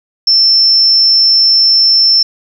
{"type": "tone", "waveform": "sine", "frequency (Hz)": 5350, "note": "E8", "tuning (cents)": 25, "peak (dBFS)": -5, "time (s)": [0.27, 2.23], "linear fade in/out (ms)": 5, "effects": ["7-bit"]}